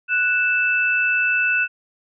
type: tone pair together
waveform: sine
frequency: 1480 / 2637 Hz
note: F#6 / E7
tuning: 0 / 0 cents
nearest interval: minor seventh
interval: 1000 cents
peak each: -19 dBFS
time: 0.08-1.68 s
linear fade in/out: 50 ms
effects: none